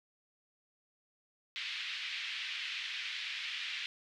pink band-pass noise, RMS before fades -40 dBFS, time 1.56-3.86 s, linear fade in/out 0 ms, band 2100 to 3800 Hz, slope 24 dB/octave, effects none

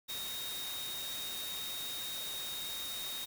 sine tone in noise, 3729 Hz, A#7, in tune, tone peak -40 dBFS, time 0.08-3.26 s, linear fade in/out 20 ms, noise white, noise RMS -43 dBFS, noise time 0.08-3.26 s, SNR 0 dB, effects none

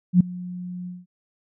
sine tone with ADSR envelope, 179.4 Hz, F3, 47 cents sharp, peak -8 dBFS, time 0.13-1.06 s, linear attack 73 ms, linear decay 6 ms, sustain -22 dB, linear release 190 ms, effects none

